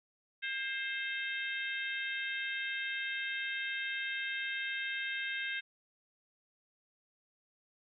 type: harmonic tone with a mistuned harmonic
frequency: 527 Hz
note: C5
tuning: 12 cents sharp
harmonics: 3 / 4 / 5 / 6 / 7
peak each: -38 / -40 / -42 / -44 / -45 dBFS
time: 0.42-5.61 s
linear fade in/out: 20 ms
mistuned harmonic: 3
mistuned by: +25 cents
effects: none